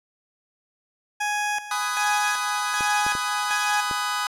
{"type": "tone with tremolo", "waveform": "20% pulse", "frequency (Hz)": 833, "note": "G#5", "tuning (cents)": 5, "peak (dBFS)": -18, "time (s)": [1.2, 3.81], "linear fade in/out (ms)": 10, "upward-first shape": "square", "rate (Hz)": 1.3, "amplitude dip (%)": 75}
{"type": "chord", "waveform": "sawtooth", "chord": "G# minor seventh", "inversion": "none", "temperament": "just", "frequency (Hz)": [830.6, 996.7, 1245.9, 1495.1], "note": ["G#5", "B5", "D#6", "F#6"], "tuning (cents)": [0, 16, 2, 18], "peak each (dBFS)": [-27, -27, -23, -27], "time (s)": [1.71, 4.27], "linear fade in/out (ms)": 2}
{"type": "clicks", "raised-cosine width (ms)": 2, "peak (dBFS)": -21, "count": 4, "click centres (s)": [2.808, 3.065, 3.152, 3.912]}
{"effects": ["low-pass 11000 Hz 12 dB/octave"]}